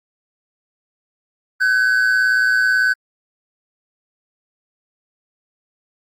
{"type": "tone pair together", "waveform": "triangle", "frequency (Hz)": [1518, 1636.1], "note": ["F#6", "G#6"], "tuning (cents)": [44, -26], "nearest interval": "minor second", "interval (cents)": 130, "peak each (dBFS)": [-12, -19], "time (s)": [1.6, 2.94], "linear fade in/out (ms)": 20, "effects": ["Opus 48 kbps"]}